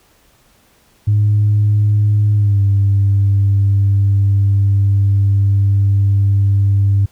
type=tone with pitch glide; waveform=sine; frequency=104.3 to 99.42 Hz; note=G#2 to G2; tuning=+8 to +25 cents; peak=-8 dBFS; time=1.07-7.06 s; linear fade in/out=10 ms; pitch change=-83 cents; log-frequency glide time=2.35-2.61 s; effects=tanh soft clip ceiling -6 dBFS + pink hiss -53 dBFS RMS until 7.11 s